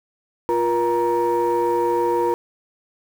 sine tone cluster, 350.5 / 476.7 / 939 Hz, F4 / A#4 / A#5, +6 / +39 / +12 cents, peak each -20 dBFS, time 0.49-2.34 s, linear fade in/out 0 ms, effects tanh soft clip ceiling -12 dBFS + 7-bit

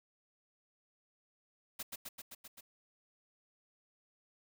white noise with echo, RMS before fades -41 dBFS, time 1.79-1.83 s, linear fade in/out 10 ms, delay 130 ms, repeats 6, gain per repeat -2 dB, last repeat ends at 2.61 s, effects none

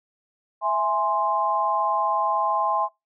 sine chord, E augmented, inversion none, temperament equal, 659.3 / 830.6 / 1046.5 Hz, E5 / G#5 / B#5, 0 / 0 / 0 cents, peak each -27 / -24 / -23 dBFS, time 0.61-2.89 s, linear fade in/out 50 ms, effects noise-tail reverb RT60 0.2 s tail -23 dB re dry

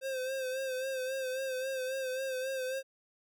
square tone with vibrato, 523.3 Hz, C5, in tune, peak -34 dBFS, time 0.01-2.83 s, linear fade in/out 50 ms, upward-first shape sine, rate 3.7 Hz, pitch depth 46 cents each way, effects none

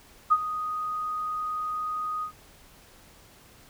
sine tone with ADSR envelope, 1244.5 Hz, D#6, in tune, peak -14 dBFS, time 0.3-2.32 s, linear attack 22 ms, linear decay 47 ms, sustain -14 dB, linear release 93 ms, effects pink hiss -54 dBFS RMS until 3.69 s

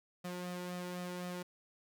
sawtooth tone with flanger, 178.9 Hz, F3, 42 cents sharp, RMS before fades -42 dBFS, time 0.24-1.43 s, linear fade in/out 10 ms, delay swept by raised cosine 1.6 to 2.12 ms, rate 3.9 Hz, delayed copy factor +0.55, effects none

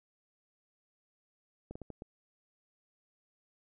slowing click train, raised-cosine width 2 ms, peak -30 dBFS, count 5, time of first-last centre 1.71-2.021 s, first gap 45 ms, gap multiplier 1.38, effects none

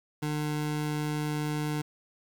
25% pulse tone, 150.4 Hz, D3, 42 cents sharp, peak -25 dBFS, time 0.22-1.82 s, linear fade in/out 10 ms, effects 9-bit

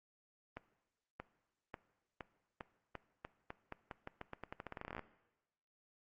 accelerating click train, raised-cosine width 0.5 ms, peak -29 dBFS, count 28, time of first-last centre 0.57-4.993 s, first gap 630 ms, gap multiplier 0.86, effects noise-tail reverb RT60 1.0 s tail -17 dB re dry + Opus 24 kbps

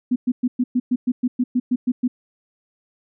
sine tone bursts, 248.5 Hz, B3, 11 cents sharp, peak -15 dBFS, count 13, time 0.11-2.08 s, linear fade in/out 10 ms, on 50 ms, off 110 ms, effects none

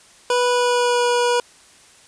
25% pulse tone with pitch glide, 491.5 to 484.5 Hz, B4 to B4, -8 to -33 cents, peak -12 dBFS, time 0.3-1.4 s, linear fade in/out 2 ms, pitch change -25 cents, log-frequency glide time 0.48-1.06 s, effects white hiss -49 dBFS RMS until 2.07 s + resampled to 22050 Hz

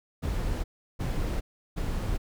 brown noise bursts, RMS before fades -29 dBFS, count 3, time 0.22-2.18 s, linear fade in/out 20 ms, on 420 ms, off 350 ms, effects none

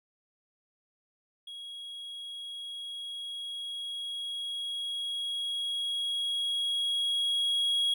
triangle tone with level ramp, 3310 Hz, G#7, 6 cents flat, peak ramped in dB -39 to -23 dBFS, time 1.47-7.94 s, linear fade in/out 5 ms, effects none

